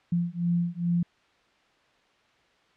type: beating tone pair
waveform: sine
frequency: 171.5 / 173.9 Hz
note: F3 / F3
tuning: -31 / -7 cents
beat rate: 2.4 Hz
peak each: -27 dBFS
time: 0.12-1.03 s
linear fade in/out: 5 ms
effects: white hiss -63 dBFS RMS until 2.76 s + low-pass 3000 Hz 12 dB/octave